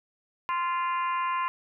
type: harmonic tone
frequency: 346.9 Hz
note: F4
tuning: 12 cents flat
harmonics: 3 / 4 / 5 / 6 / 7 / 8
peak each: -26 / -39 / -40 / -40 / -42 / -42 dBFS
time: 0.49-1.48 s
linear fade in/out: 0 ms
effects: none